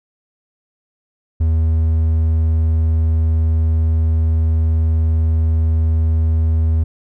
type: tone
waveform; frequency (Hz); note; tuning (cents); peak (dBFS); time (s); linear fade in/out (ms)
triangle; 80.2; E2; -47; -10; 1.4-6.84; 10
effects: none